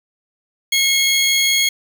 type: tone pair together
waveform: 25% pulse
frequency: 2169 / 3286 Hz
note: C#7 / G#7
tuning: -38 / -19 cents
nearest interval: perfect fifth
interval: 719 cents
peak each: -13 dBFS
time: 0.72-1.69 s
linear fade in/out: 5 ms
effects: 7-bit